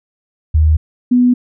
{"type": "tone pair in turn", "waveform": "sine", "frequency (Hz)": [77.78, 246.9], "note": ["D#2", "B3"], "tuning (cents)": [0, 0], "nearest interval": "octave + minor sixth", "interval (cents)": 2000, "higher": "second", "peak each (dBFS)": -7, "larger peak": "neither", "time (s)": [[0.54, 0.77], [1.11, 1.34]], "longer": "neither", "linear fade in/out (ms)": 10, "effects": []}